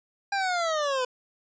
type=linear sweep; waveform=25% pulse; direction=down; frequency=807 to 493.9 Hz; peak=-21 dBFS; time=0.32-1.05 s; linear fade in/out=5 ms; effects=resampled to 16000 Hz